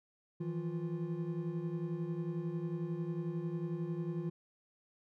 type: tone cluster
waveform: triangle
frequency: 160.1 / 171.2 / 349.6 Hz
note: D#3 / F3 / F4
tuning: +50 / -34 / +2 cents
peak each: -36 / -39 / -39 dBFS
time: 0.4-4.3 s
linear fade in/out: 10 ms
effects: none